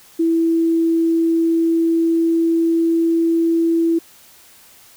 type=tone with pitch glide; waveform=sine; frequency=330 to 331.9 Hz; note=E4 to E4; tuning=+2 to +12 cents; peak=-13 dBFS; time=0.19-3.99 s; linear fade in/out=10 ms; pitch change=+10 cents; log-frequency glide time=1.09-3.53 s; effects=white hiss -47 dBFS RMS until 4.96 s